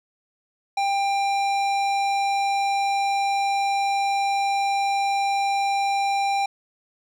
triangle tone with hard clipping, 794 Hz, G5, 22 cents sharp, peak -22 dBFS, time 0.77-6.46 s, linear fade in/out 5 ms, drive 18 dB, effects none

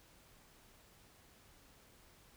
silence, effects pink hiss -64 dBFS RMS until 2.36 s

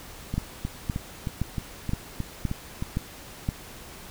two click trains, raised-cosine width 5 ms, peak -16 / -13 dBFS, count 9 / 7, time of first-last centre 0.34-2.824 / 0.38-3.489 s, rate 3.22 / 1.93 Hz, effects pink hiss -44 dBFS RMS until 4.1 s

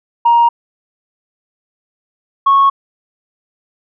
sine tone pair in turn, 940 / 1100.9 Hz, A#5 / C#6, +14 / -12 cents, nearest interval minor third, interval 274 cents, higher second, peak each -5 dBFS, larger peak neither, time 0.25-0.49 / 2.46-2.7 s, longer neither, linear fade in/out 10 ms, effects tanh soft clip ceiling -3 dBFS

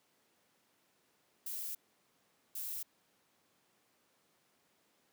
violet noise bursts at uneven times, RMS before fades -41 dBFS, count 2, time 1.46-1.75 / 2.55-2.83 s, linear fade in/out 5 ms, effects pink hiss -73 dBFS RMS until 5.12 s + high-pass 200 Hz 12 dB/octave

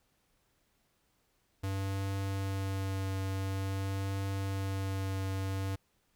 square tone with vibrato, 96.9 Hz, G2, 20 cents flat, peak -33 dBFS, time 1.63-5.76 s, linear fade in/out 10 ms, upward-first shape triangle, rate 0.48 Hz, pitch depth 16 cents each way, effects pink hiss -74 dBFS RMS until 6.15 s

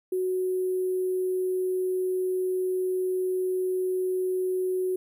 sine tone with sample-and-hold, 370 Hz, F#4, in tune, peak -24 dBFS, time 0.12-4.96 s, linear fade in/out 5 ms, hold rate 11025 Hz, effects none

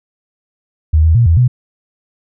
sine tone with pitch steps, 78 / 80.7 / 118 / 83 / 124.3 Hz, D#2 / E2 / A#2 / E2 / B2, +5 / -36 / +22 / +12 / +12 cents, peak -6 dBFS, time 0.93-1.48 s, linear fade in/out 10 ms, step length 110 ms, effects none

